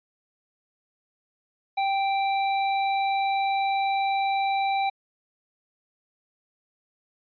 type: tone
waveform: square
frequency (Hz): 784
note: G5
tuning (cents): 0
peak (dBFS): -23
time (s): 1.77-4.9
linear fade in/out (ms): 10
effects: resampled to 11025 Hz